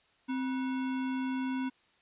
sine tone with sample-and-hold, 260.7 Hz, C4, 6 cents flat, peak -30 dBFS, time 0.28-1.7 s, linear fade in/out 20 ms, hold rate 1225 Hz, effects white hiss -67 dBFS RMS until 2.01 s + resampled to 8000 Hz

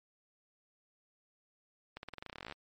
accelerating click train, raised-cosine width 0.3 ms, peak -27 dBFS, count 19, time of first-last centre 1.97-2.524 s, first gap 61 ms, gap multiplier 0.91, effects MP3 48 kbps

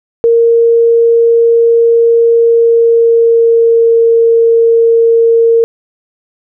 sine tone with pitch glide, 463.8 to 459.8 Hz, A#4 to A#4, -9 to -24 cents, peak -4 dBFS, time 0.24-5.64 s, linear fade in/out 0 ms, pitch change -15 cents, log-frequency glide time 2.37-3.98 s, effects none

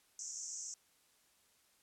white band-pass noise, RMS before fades -45 dBFS, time 0.19-0.74 s, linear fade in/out 2 ms, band 5600 to 7600 Hz, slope 96 dB/octave, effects white hiss -71 dBFS RMS until 1.82 s + low-pass 12000 Hz 12 dB/octave

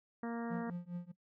harmonic tone, 233.1 Hz, A#3, in tune, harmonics 1 / 2 / 3 / 4 / 5 / 6 / 7 / 8, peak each -38 / -44 / -48 / -50 / -52 / -54 / -55 / -56 dBFS, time 0.23-0.7 s, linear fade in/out 2 ms
triangle tone with tremolo, 175.6 Hz, F3, 10 cents sharp, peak -34 dBFS, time 0.5-1.12 s, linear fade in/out 10 ms, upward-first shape triangle, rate 4.9 Hz, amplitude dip 100%
effects noise-tail reverb RT60 0.1 s tail -17 dB re dry

